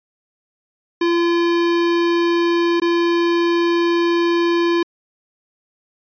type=tone with dropouts; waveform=square; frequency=341.8 Hz; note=F4; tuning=37 cents flat; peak=-15 dBFS; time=1.01-4.83 s; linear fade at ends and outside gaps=5 ms; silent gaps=2.8-2.818 s; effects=resampled to 11025 Hz